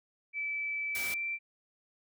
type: tone with pitch glide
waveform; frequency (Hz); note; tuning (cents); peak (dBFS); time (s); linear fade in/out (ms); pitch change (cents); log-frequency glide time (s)
sine; 2311 to 2346; D7 to D7; -28 to -2; -32; 0.33-1.39; 50; +26; 1.08-1.15
type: noise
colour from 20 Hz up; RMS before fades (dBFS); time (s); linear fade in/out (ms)
white; -39; 0.95-1.14; 0
effects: none